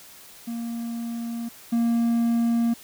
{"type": "tone pair in turn", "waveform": "triangle", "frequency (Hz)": [233.1, 233.1], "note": ["A#3", "A#3"], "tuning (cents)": [0, 0], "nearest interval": "unison", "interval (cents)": 0, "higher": "neither", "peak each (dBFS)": [-26, -17], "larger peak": "second", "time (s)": [[0.47, 1.49], [1.72, 2.74]], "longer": "neither", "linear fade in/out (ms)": 10, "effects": ["white hiss -47 dBFS RMS until 2.83 s"]}